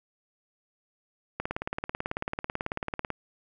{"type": "click train", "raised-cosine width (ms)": 0.5, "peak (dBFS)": -15, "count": 32, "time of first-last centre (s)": [1.4, 3.103], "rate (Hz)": 18.2, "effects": []}